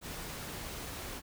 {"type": "noise", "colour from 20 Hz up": "pink", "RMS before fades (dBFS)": -42, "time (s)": [0.01, 1.22], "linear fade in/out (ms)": 50, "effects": []}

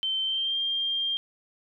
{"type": "tone with pitch glide", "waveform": "sine", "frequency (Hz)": [3100, 3195], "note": ["G7", "G7"], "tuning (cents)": [-20, 32], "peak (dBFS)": -25, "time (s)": [0.03, 1.17], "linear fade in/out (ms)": 0, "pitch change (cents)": 52, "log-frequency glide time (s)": [0.23, 0.58], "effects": []}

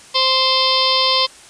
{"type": "harmonic tone with a mistuned harmonic", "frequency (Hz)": 523.3, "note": "C5", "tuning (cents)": 0, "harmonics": [1, 2, 4, 5, 6, 7, 8, 9, 10], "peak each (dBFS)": [-23, -19, -27, -27, -21, -21, -21, -22, -22], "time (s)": [0.14, 1.27], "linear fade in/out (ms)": 20, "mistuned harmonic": 7, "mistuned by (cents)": -37, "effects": ["white hiss -42 dBFS RMS until 1.49 s", "resampled to 22050 Hz"]}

